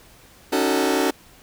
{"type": "chord", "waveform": "sawtooth", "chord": "D# half-diminished seventh", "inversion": "third", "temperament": "just", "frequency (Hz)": [280, 311.1, 373.4, 448], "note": ["C#4", "D#4", "F#4", "A4"], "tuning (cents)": [18, 0, 16, 31], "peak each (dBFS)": [-19, -21, -19, -21], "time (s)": [0.52, 1.11], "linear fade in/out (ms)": 10, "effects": ["pink hiss -50 dBFS RMS until 1.42 s"]}